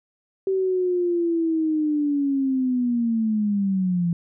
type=linear sweep; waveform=sine; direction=down; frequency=386 to 168.4 Hz; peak=-19 dBFS; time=0.47-4.13 s; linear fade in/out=2 ms; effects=none